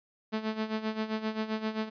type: tone with tremolo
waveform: sawtooth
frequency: 218.2 Hz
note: A3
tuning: 14 cents flat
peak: -24 dBFS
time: 0.32-1.9 s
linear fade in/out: 20 ms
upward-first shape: sine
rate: 7.6 Hz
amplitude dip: 75%
effects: resampled to 11025 Hz